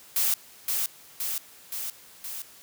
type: noise with echo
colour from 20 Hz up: blue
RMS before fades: -24 dBFS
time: 0.16-0.34 s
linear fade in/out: 2 ms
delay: 520 ms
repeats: 4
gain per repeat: -3 dB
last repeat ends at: 2.42 s
effects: white hiss -51 dBFS RMS until 2.62 s + high-pass 60 Hz 12 dB/octave